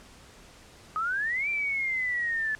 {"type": "exponential two-way sweep", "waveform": "sine", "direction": "up then down", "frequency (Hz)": [1241, 2370, 1728], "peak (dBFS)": -26, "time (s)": [0.96, 2.55], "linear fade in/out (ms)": 0, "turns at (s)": 1.49, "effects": ["pink hiss -52 dBFS RMS until 2.59 s", "low-pass 9000 Hz 12 dB/octave"]}